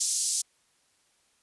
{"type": "band-pass noise", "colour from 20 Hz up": "pink", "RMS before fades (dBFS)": -28, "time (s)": [0, 0.42], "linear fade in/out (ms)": 10, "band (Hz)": [5700, 9800], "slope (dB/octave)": 24, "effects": ["white hiss -68 dBFS RMS until 1.42 s", "resampled to 24000 Hz"]}